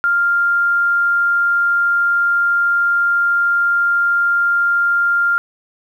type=tone; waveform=sine; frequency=1396.9 Hz; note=F6; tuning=in tune; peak=-12 dBFS; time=0.04-5.38 s; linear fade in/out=0 ms; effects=8-bit